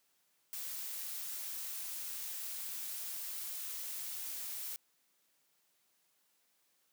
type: noise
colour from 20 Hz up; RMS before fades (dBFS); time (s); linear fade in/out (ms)
blue; -42; 0.53-4.76; 0
effects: white hiss -75 dBFS RMS until 6.92 s + high-pass 150 Hz 12 dB/octave